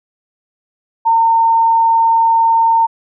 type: tone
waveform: sine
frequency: 911 Hz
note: A#5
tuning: 40 cents flat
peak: -8 dBFS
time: 1.05-2.87 s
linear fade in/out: 20 ms
effects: none